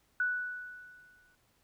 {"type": "tone with exponential decay", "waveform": "sine", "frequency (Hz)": 1480, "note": "F#6", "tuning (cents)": 0, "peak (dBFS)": -26, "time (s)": [0.2, 1.35], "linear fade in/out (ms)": 2, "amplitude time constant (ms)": 250, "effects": ["pink hiss -71 dBFS RMS until 1.63 s"]}